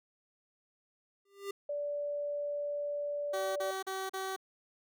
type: tone with exponential growth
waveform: square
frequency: 398.2 Hz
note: G4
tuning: 27 cents sharp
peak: -34 dBFS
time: 1.25-1.51 s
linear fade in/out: 5 ms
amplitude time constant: 55 ms
type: tone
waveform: sine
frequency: 581 Hz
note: D5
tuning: 19 cents flat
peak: -33 dBFS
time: 1.69-3.71 s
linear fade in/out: 5 ms
type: tone bursts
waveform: 15% pulse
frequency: 381.9 Hz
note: G4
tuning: 45 cents flat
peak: -29 dBFS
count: 4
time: 3.33-4.364 s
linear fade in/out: 10 ms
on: 230 ms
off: 38 ms
effects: none